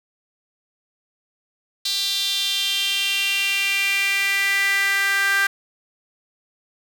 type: tone with high-pass filter sweep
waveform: sawtooth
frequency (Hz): 395.1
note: G4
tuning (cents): +14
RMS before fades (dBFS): -21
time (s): 1.85-5.47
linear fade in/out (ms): 5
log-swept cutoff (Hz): 4000 to 1600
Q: 5.1
effects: 8-bit

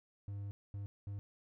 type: tone bursts at uneven times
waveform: triangle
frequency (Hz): 100.6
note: G2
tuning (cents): +45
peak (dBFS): -38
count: 3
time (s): 0.28-0.51 / 0.74-0.86 / 1.07-1.19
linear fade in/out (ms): 0
effects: none

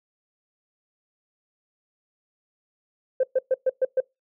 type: tone bursts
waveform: sine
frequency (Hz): 519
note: C5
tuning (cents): -14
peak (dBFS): -16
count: 6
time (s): 3.2-4.004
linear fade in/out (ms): 5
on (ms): 34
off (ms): 120
effects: noise-tail reverb RT60 0.2 s tail -25 dB re dry + tanh soft clip ceiling -14 dBFS

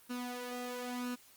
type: tone with flanger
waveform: sawtooth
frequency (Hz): 246.8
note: B3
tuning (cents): -1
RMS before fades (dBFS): -40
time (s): 0.09-1.16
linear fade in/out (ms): 20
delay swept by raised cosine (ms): 0.72 to 2.52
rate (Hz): 0.99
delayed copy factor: +0.65
effects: white hiss -61 dBFS RMS until 1.36 s + Opus 32 kbps

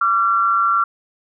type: tone pair together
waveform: sine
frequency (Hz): 1161 / 1367.4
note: D6 / F6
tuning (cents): -20 / -37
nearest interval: minor third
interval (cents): 283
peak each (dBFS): -18 / -15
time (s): 0.01-0.84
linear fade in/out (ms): 5
effects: none

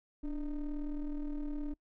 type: ring-modulated tone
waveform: triangle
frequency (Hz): 155.56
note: D#3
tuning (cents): 0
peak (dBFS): -29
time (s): 0.23-1.74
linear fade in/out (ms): 10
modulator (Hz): 136
effects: noise-tail reverb RT60 0.1 s tail -25 dB re dry

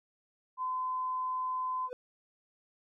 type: tone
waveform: sine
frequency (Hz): 1022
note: C6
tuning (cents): -41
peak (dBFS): -31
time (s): 0.57-1.9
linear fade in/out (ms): 50
type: tone with exponential growth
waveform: triangle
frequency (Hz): 500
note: B4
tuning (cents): +21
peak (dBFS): -31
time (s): 1.85-1.93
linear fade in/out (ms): 0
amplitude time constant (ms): 17
effects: none

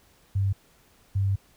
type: tone bursts at uneven times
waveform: sine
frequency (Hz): 98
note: G2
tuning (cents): 0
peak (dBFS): -21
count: 2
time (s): 0.35-0.53 / 1.15-1.36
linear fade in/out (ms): 10
effects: pink hiss -60 dBFS RMS until 1.56 s

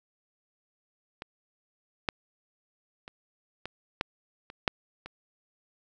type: clicks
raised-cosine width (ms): 0.3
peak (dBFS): -22 / -10 / -26 / -20 / -11 / -27 / -7 / -25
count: 8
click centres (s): 1.221 / 2.088 / 3.079 / 3.656 / 4.011 / 4.501 / 4.678 / 5.06
effects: none

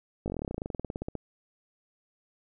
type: slowing click train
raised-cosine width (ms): 2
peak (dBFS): -20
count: 24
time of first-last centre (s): 0.26-1.153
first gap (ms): 19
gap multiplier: 1.06
effects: none

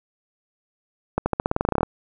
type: accelerating click train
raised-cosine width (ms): 1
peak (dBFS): -6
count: 15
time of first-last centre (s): 1.18-1.832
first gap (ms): 80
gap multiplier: 0.91
effects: none

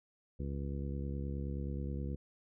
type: harmonic tone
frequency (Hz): 69.5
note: C#2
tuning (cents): +5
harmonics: 1 / 2 / 3 / 4 / 5 / 6 / 7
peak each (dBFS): -38 / -41 / -44 / -49 / -49 / -55 / -51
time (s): 0.39-2.16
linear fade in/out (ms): 10
effects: none

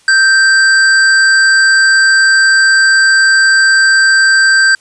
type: tone with amplitude modulation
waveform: square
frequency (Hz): 1568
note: G6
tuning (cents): 0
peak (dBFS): -5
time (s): 0.08-4.75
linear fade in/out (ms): 2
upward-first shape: sine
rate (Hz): 265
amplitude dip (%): 25
effects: white hiss -48 dBFS RMS until 4.8 s + resampled to 22050 Hz

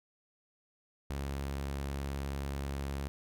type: tone with vibrato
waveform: sawtooth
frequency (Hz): 69.3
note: C#2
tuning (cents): 0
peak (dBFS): -31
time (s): 1.1-3.08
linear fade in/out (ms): 0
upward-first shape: sine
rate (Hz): 19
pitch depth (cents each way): 26
effects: none

